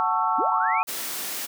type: chord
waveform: sine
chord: F# minor seventh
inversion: none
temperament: just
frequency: 740 / 888 / 1110 / 1332 Hz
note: F#5 / A5 / C#6 / E6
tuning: 0 / +16 / +2 / +18 cents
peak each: -28 / -24 / -26 / -26 dBFS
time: 0-0.83 s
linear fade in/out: 0 ms
type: linear sweep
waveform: sine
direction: up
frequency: 220 to 2552 Hz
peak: -27 dBFS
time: 0.38-0.83 s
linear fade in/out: 10 ms
type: high-pass noise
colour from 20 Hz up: white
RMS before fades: -31 dBFS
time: 0.87-1.47 s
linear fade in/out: 20 ms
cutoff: 180 Hz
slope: 24 dB/octave
effects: none